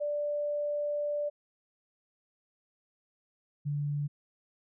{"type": "tone pair in turn", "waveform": "sine", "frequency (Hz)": [587.3, 145.43], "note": ["D5", "D3"], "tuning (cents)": [0, -17], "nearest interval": "2 octaves", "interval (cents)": 2417, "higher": "first", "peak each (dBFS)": [-29, -29], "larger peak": "neither", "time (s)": [[0, 1.3], [3.65, 4.08]], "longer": "first", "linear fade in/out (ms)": 20, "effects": []}